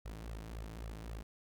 sawtooth tone with flanger, 55 Hz, A1, in tune, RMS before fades -45 dBFS, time 0.05-1.23 s, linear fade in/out 10 ms, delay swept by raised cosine 1.5 to 6.8 ms, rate 3.7 Hz, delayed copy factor +0.95, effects none

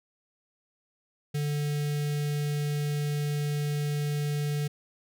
square tone with notch filter, 146.83 Hz, D3, in tune, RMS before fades -29 dBFS, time 1.34-4.68 s, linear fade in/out 10 ms, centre 1000 Hz, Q 0.75, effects none

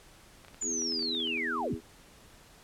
clicks, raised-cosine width 0.3 ms, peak -34 dBFS, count 12, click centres 0.448 / 0.483 / 0.545 / 0.625 / 0.821 / 0.922 / 0.993 / 1.026 / 1.15 / 1.203 / 1.273 / 1.375 s
sine linear sweep, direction down, 7090 to 30.47 Hz, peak -30 dBFS, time 0.61-1.75 s, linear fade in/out 10 ms
harmonic tone, 82.1 Hz, E2, 6 cents flat, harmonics 3 / 4 / 5, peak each -39 / -40 / -41 dBFS, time 0.62-1.81 s, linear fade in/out 50 ms
effects pink hiss -56 dBFS RMS until 2.63 s + low-pass 12000 Hz 12 dB/octave

